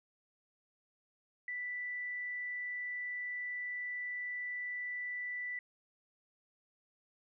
sine tone, 1975.5 Hz, B6, in tune, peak -37 dBFS, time 1.48-5.59 s, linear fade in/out 2 ms, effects none

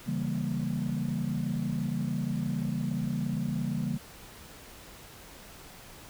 sine chord, C# diminished seventh, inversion none, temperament equal, 138.59 / 164.81 / 196 / 233.1 Hz, C#3 / E3 / G3 / Bb3, 0 / 0 / 0 / 0 cents, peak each -33 dBFS, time 0.06-3.98 s, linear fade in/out 20 ms, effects tanh soft clip ceiling -21 dBFS + pink hiss -49 dBFS RMS until 6.09 s

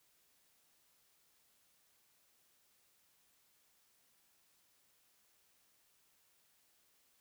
silence, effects white hiss -73 dBFS RMS until 7.2 s

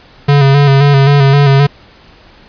square tone with vibrato, 140 Hz, C#3, 18 cents sharp, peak -5 dBFS, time 0.28-1.67 s, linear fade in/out 10 ms, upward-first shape square, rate 3.8 Hz, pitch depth 37 cents each way, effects pink hiss -41 dBFS RMS until 2.48 s + resampled to 11025 Hz

